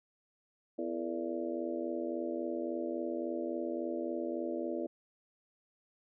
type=harmonic tone with a mistuned harmonic; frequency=83.6 Hz; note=E2; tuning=25 cents sharp; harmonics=3 / 4 / 5 / 6 / 7 / 8; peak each=-41 / -37 / -44 / -43 / -40 / -47 dBFS; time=0.78-4.87 s; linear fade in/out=10 ms; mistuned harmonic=6; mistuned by=-90 cents; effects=none